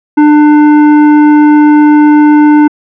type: tone with hard clipping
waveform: sine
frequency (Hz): 298.7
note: D4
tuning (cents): +29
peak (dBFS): -3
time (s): 0.17-2.68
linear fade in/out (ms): 10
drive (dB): 12
effects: low-pass 2000 Hz 12 dB/octave